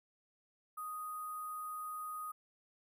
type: tone with sample-and-hold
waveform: sine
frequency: 1244.5 Hz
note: D#6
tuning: in tune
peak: -40 dBFS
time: 0.77-2.32 s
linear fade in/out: 10 ms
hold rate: 11025 Hz
effects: none